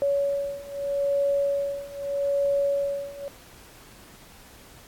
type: beating tone pair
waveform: sine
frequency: 562 / 562.8 Hz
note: C#5 / C#5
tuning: +24 / +26 cents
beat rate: 0.8 Hz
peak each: -27 / -25 dBFS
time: 0.02-3.28 s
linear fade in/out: 0 ms
effects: pink hiss -50 dBFS RMS until 4.87 s + AAC 64 kbps